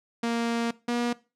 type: tone pair in turn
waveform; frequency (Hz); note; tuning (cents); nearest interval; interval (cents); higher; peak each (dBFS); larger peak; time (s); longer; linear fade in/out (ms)
sawtooth; 233.1 / 239.7; A#3 / A#3; 0 / +48; unison; 48; second; -21 / -21; neither; 0.23-0.71 / 0.88-1.13; first; 5
effects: noise-tail reverb RT60 0.3 s tail -20 dB re dry + low-pass 7000 Hz 12 dB/octave